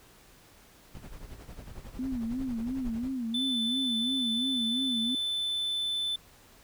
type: noise with tremolo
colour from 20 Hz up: brown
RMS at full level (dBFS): -40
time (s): 0.94-3.12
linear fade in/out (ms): 10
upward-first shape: sine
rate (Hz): 11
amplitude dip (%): 80
type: tone with vibrato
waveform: sine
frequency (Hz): 245.1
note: B3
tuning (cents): -13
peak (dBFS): -30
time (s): 1.99-5.15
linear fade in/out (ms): 2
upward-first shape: sine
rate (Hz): 2.9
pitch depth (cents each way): 150
type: tone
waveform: triangle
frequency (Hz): 3520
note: A7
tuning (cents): 0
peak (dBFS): -27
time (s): 3.34-6.16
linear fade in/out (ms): 5
effects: pink hiss -57 dBFS RMS until 6.63 s